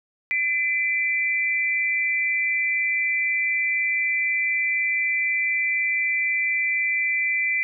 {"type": "tone pair together", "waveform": "sine", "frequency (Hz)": [2025, 2349], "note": ["B6", "D7"], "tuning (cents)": [43, 0], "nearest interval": "minor third", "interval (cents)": 257, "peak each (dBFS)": -23, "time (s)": [0.31, 7.63], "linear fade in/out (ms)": 0, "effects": []}